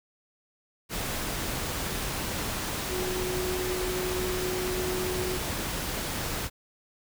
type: tone in noise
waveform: sine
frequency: 366.5 Hz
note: F#4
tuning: 16 cents flat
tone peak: -30 dBFS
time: 2.88-5.4 s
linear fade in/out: 50 ms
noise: pink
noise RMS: -32 dBFS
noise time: 0.89-6.5 s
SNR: -1 dB
effects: none